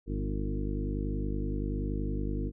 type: harmonic tone with a mistuned harmonic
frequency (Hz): 50.6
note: G#1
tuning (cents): -44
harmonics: 1 / 2 / 3 / 4 / 5 / 6 / 7 / 9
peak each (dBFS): -32 / -38 / -39 / -41 / -39 / -40 / -42 / -44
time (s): 0.06-2.52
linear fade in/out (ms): 50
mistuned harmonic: 6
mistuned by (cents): +18
effects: none